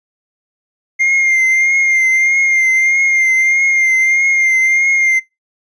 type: tone with vibrato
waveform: triangle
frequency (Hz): 2111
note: C7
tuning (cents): +15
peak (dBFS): -8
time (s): 0.99-5.2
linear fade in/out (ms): 20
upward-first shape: triangle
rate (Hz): 1.6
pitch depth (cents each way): 38
effects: noise-tail reverb RT60 0.2 s tail -22 dB re dry + resampled to 22050 Hz